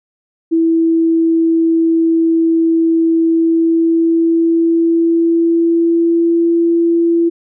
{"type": "tone with pitch glide", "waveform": "sine", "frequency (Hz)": [328.4, 337], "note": ["E4", "E4"], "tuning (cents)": [-6, 38], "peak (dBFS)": -9, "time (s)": [0.51, 7.3], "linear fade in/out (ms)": 20, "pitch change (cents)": 44, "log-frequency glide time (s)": [3.25, 6.5], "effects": []}